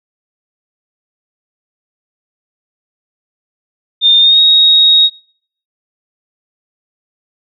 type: tone with pitch glide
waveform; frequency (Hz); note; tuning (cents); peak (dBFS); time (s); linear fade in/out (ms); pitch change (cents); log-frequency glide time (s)
sine; 3627 to 3764; A#7 to A#7; -48 to +16; -4; 4.01-5.1; 50; +64; 4.2-4.4
effects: noise-tail reverb RT60 0.6 s tail -25 dB re dry